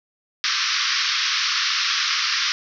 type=band-pass noise; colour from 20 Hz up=white; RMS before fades=-22 dBFS; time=0.44-2.52 s; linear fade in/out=0 ms; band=1100 to 5800 Hz; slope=96 dB/octave; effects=none